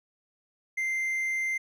triangle tone, 2087 Hz, C7, 5 cents flat, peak -25 dBFS, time 0.77-1.58 s, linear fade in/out 10 ms, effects none

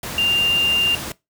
sine tone in noise, 2794 Hz, F7, in tune, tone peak -15 dBFS, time 0.18-0.95 s, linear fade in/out 2 ms, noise pink, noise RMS -29 dBFS, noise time 0.03-1.12 s, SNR +11 dB, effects noise-tail reverb RT60 0.2 s tail -21 dB re dry + high-pass 60 Hz 12 dB/octave

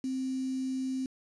sine tone with quantisation, 261.6 Hz, C4, in tune, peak -30 dBFS, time 0.04-1.06 s, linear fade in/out 2 ms, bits 8, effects resampled to 24000 Hz

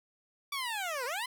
15% pulse linear two-way sweep, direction down then up, 1161 to 466.2 to 1041 Hz, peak -27 dBFS, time 0.52-1.26 s, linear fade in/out 5 ms, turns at 1.05 s, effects none

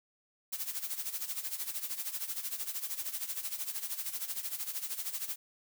blue noise with tremolo, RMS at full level -35 dBFS, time 0.52-5.36 s, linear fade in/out 10 ms, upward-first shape sine, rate 13 Hz, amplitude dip 75%, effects none

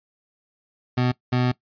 25% pulse tone bursts at uneven times, 124.9 Hz, B2, 20 cents sharp, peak -15 dBFS, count 2, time 0.97-1.12 / 1.32-1.52 s, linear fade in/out 10 ms, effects noise-tail reverb RT60 0.1 s tail -19 dB re dry + resampled to 11025 Hz

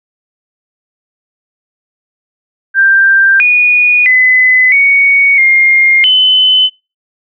sine tone with pitch steps, 1579 / 2459 / 2018 / 2233 / 2123 / 3030 Hz, G6 / D#7 / B6 / C#7 / C7 / F#7, +12 / -21 / +37 / +12 / +25 / +40 cents, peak -4 dBFS, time 2.74-6.7 s, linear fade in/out 50 ms, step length 660 ms, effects noise-tail reverb RT60 0.3 s tail -24 dB re dry

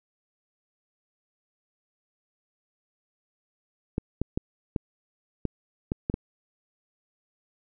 clicks, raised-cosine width 3 ms, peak -13 dBFS, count 8, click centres 3.981 / 4.216 / 4.375 / 4.762 / 5.453 / 5.919 / 6.099 / 6.141 s, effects none

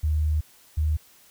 sine tone pair in turn, 76.6 / 76.93 Hz, D#2 / D#2, -27 / -19 cents, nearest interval unison, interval 8 cents, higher second, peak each -20 dBFS, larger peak neither, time 0.03-0.41 / 0.77-0.97 s, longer first, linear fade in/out 10 ms, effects white hiss -55 dBFS RMS until 1.3 s

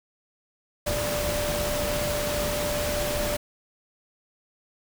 sine tone in noise, 590 Hz, D5, 8 cents sharp, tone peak -28 dBFS, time 0.86-3.37 s, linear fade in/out 10 ms, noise pink, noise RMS -29 dBFS, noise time 0.86-3.37 s, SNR -2 dB, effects none

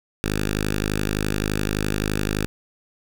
5% pulse tone with notch filter, 51.7 Hz, G#1, 7 cents flat, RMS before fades -24 dBFS, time 0.24-2.46 s, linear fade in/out 0 ms, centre 660 Hz, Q 1, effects none

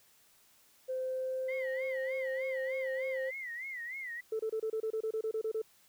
sine tone with pitch glide, 517 to 524.8 Hz, C5 to C5, -21 to +5 cents, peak -32 dBFS, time 0.88-3.31 s, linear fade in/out 20 ms, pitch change +26 cents, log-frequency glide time 1.01-2.02 s
sine tone with vibrato, 2008 Hz, B6, 28 cents sharp, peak -38 dBFS, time 1.48-4.21 s, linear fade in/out 10 ms, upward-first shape sine, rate 3.3 Hz, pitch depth 140 cents each way
sine tone bursts, 440.4 Hz, A4, 2 cents sharp, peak -30 dBFS, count 13, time 4.32-5.618 s, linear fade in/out 5 ms, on 74 ms, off 28 ms
effects tanh soft clip ceiling -27 dBFS + white hiss -65 dBFS RMS until 5.88 s

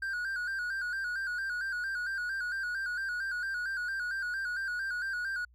triangle tone with vibrato, 1517 Hz, F#6, 43 cents sharp, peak -30 dBFS, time 0.02-5.45 s, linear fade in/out 5 ms, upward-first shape square, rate 4.4 Hz, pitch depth 68 cents each way, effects added 60 Hz sine -58 dBFS peak until 5.54 s

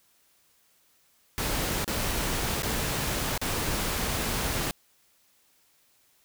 pink noise with dropouts, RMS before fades -29 dBFS, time 1.38-4.71 s, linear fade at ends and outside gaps 0 ms, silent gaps 1.844-1.878 / 2.622-2.632 / 3.377-3.415 s, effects white hiss -65 dBFS RMS until 6.24 s

